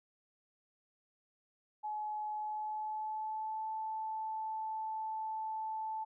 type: tone with pitch glide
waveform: sine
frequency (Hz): 850 to 875.9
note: G#5 to A5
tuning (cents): +40 to -8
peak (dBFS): -36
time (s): 1.83-6.05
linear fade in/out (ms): 20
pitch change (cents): +52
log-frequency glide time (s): 2.33-3.7
effects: none